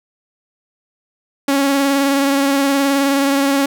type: tone with vibrato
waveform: sawtooth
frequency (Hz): 277.2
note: C#4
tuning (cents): 0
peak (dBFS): -9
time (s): 1.48-3.66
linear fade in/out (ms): 5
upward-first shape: triangle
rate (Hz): 19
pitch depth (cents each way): 33
effects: none